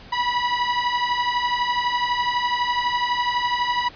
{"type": "beating tone pair", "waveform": "sawtooth", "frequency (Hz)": [968, 980], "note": ["B5", "B5"], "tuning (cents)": [-35, -14], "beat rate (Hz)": 12, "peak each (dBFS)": [-21, -18], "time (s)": [0.12, 3.89], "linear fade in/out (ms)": 10, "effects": ["pink hiss -44 dBFS RMS until 3.95 s", "resampled to 11025 Hz"]}